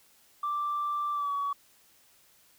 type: tone with pitch glide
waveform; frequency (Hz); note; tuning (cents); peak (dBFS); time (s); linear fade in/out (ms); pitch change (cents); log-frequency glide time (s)
sine; 1174.7 to 1131.4; D6 to C#6; 0 to +35; -27; 0.43-1.53; 5; -65; 1.13-1.33
effects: tanh soft clip ceiling -24 dBFS + white hiss -62 dBFS RMS until 2.58 s